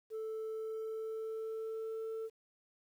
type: tone with pitch glide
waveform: sine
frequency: 440 to 445.1 Hz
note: A4 to A4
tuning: 0 to +20 cents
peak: -35 dBFS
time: 0.1-2.3 s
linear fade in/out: 50 ms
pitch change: +20 cents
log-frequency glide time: 0.48-2.08 s
effects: tanh soft clip ceiling -37 dBFS + 11-bit